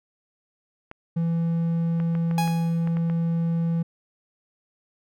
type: clicks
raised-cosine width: 0.5 ms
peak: -23 dBFS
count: 8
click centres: 0.914 / 2.001 / 2.152 / 2.312 / 2.477 / 2.874 / 2.97 / 3.099 s
type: tone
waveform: triangle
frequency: 166.9 Hz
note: E3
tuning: 22 cents sharp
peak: -19 dBFS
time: 1.16-3.83 s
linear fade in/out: 10 ms
type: tone with exponential decay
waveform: 45% pulse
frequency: 830.6 Hz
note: G#5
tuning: in tune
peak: -22 dBFS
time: 2.38-2.94 s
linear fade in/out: 1 ms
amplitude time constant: 120 ms
effects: none